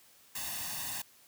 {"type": "noise with comb filter", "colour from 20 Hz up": "white", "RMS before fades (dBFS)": -38, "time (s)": [0.35, 1.02], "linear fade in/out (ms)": 5, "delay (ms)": 1.1, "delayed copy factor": 0.85, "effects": ["white hiss -61 dBFS RMS until 1.27 s", "high-pass 60 Hz 12 dB/octave"]}